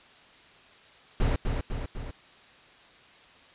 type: noise with echo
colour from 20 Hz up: brown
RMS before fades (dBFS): -24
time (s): 1.2-1.36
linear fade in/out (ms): 2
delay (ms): 250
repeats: 3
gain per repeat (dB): -4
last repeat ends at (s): 2.11
effects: white hiss -54 dBFS RMS until 3.54 s + resampled to 8000 Hz